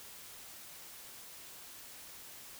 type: silence
effects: white hiss -51 dBFS RMS until 2.59 s